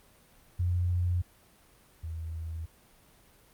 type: tone pair in turn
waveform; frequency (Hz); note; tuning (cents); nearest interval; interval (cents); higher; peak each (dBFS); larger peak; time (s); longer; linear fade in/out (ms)
sine; 88.6 / 81.21; F2 / E2; +25 / -25; major second; 150; first; -25 / -34; first; 0.59-1.22 / 2.03-2.66; neither; 10
effects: pink hiss -60 dBFS RMS until 3.53 s + Opus 32 kbps